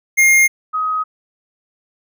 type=tone pair in turn; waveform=square / sine; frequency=2127 / 1261.2 Hz; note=C7 / D#6; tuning=+28 / +23 cents; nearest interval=major sixth; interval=905 cents; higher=first; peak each=-9 / -16 dBFS; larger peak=first; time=0.17-0.48 / 0.73-1.04 s; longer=neither; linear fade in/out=20 ms; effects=none